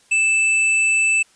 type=tone; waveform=square; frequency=2637 Hz; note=E7; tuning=in tune; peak=-15 dBFS; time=0.11-1.23 s; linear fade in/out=10 ms; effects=white hiss -55 dBFS RMS until 1.35 s + resampled to 22050 Hz